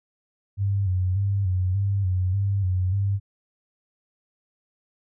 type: tone with vibrato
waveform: sine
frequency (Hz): 95.6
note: G2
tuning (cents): -43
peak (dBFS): -20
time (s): 0.57-3.2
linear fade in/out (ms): 50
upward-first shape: square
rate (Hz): 1.7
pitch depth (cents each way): 66
effects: none